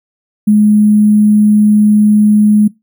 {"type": "tone with sample-and-hold", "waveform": "sine", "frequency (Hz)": 210.2, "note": "G#3", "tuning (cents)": 21, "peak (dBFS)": -4, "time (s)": [0.47, 2.68], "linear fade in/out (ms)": 10, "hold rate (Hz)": 11025, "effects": ["noise-tail reverb RT60 0.2 s tail -22 dB re dry"]}